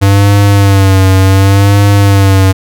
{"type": "tone with vibrato", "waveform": "square", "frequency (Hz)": 98, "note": "G2", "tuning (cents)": 0, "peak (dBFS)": -4, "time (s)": [0.01, 2.53], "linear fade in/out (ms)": 20, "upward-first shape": "sine", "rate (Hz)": 0.68, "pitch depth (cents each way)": 54, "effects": []}